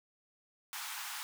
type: high-pass noise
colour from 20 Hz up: pink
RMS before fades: -42 dBFS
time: 0.73-1.23 s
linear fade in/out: 0 ms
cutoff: 850 Hz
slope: 48 dB/octave
effects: none